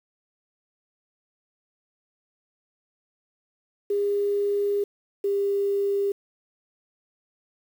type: tone pair in turn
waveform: sine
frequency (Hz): 405.9 / 400.3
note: G#4 / G4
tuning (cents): -40 / +36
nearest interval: unison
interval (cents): 24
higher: first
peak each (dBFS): -21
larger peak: neither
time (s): 3.9-4.84 / 5.24-6.12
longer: first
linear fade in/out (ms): 5
effects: 8-bit